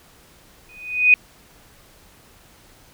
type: tone with exponential growth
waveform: sine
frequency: 2489 Hz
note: D#7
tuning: in tune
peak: -6 dBFS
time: 0.69-1.14 s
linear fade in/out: 1 ms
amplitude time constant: 96 ms
effects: pink hiss -51 dBFS RMS until 2.93 s